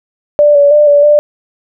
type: tone with pitch steps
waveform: sine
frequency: 589 / 572 / 595 / 578 / 592 Hz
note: D5 / D5 / D5 / D5 / D5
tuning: +5 / -46 / +22 / -28 / +14 cents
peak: -3 dBFS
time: 0.39-1.19 s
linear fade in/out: 0 ms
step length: 160 ms
effects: none